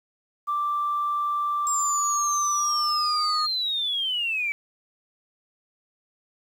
sine tone with pitch glide, 1174.7 to 1238.8 Hz, D6 to D#6, 0 to -8 cents, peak -22 dBFS, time 0.47-3.47 s, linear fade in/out 20 ms, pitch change +92 cents, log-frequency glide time 2.54-3.31 s
sine linear sweep, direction down, 7520 to 2274 Hz, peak -23 dBFS, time 1.67-4.52 s, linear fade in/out 0 ms
effects tanh soft clip ceiling -17 dBFS + 9-bit

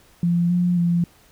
sine tone with pitch steps, 172.5 / 177 / 172.2 Hz, F3 / F3 / F3, -21 / +23 / -24 cents, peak -16 dBFS, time 0.23-1.04 s, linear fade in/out 2 ms, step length 270 ms, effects pink hiss -54 dBFS RMS until 1.31 s

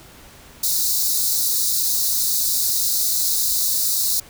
white high-pass noise, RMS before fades -20 dBFS, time 0.63-4.2 s, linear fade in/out 5 ms, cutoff 3800 Hz, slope 96 dB/octave, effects pink hiss -45 dBFS RMS until 4.29 s

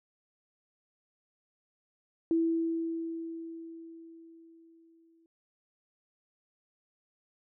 sine tone with exponential decay, 329.6 Hz, E4, in tune, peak -23 dBFS, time 2.31-5.26 s, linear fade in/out 1 ms, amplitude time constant 640 ms, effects none

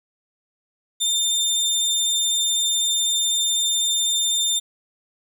25% pulse tone, 3604 Hz, A7, 41 cents sharp, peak -15 dBFS, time 1-4.6 s, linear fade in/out 20 ms, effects none

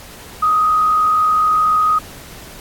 sine tone with frequency modulation, 1251 Hz, D#6, 9 cents sharp, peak -11 dBFS, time 0.42-1.99 s, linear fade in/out 10 ms, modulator 55.9 Hz, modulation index 0.29, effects pink hiss -37 dBFS RMS until 2.6 s + AAC 64 kbps

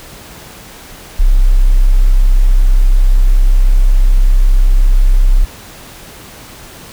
sine tone, 32.7 Hz, C1, in tune, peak -4 dBFS, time 1.19-5.45 s, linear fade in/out 10 ms, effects pink hiss -34 dBFS RMS until 6.92 s

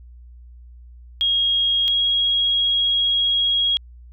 sine tone pair in turn, 3272 / 3295 Hz, G#7 / G#7, -26 / -14 cents, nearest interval unison, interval 12 cents, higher second, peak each -16 dBFS, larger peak neither, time 1.21-1.88 / 1.88-3.77 s, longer second, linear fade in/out 0 ms, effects added 60 Hz sine -40 dBFS peak until 4.12 s

